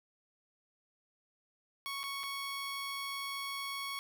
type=tone with dropouts; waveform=15% pulse; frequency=1108.7 Hz; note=C#6; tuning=in tune; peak=-31 dBFS; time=1.86-3.99 s; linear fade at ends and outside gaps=0 ms; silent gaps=2.032-2.038 / 2.233-2.237 s; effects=none